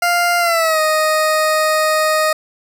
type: tone with pitch glide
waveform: 20% pulse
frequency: 698.5 to 622.3 Hz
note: F5 to D#5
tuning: 0 to 0 cents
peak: -8 dBFS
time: 0.02-2.33 s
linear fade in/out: 5 ms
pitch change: -200 cents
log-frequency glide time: 0.39-0.8 s
effects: none